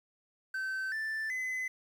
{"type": "tone with pitch steps", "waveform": "triangle", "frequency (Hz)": [1541, 1766, 2027], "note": ["G6", "A6", "B6"], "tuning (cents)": [-30, 6, 45], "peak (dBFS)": -31, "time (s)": [0.54, 1.68], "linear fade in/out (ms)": 5, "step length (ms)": 380, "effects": ["10-bit"]}